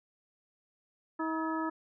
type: harmonic tone with a mistuned harmonic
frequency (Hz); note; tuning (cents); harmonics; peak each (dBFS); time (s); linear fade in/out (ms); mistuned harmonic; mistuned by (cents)
320; D#4; +49; 1 / 2 / 3 / 4 / 5; -33 / -42 / -37 / -38 / -43; 1.19-1.7; 10; 5; +110
effects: none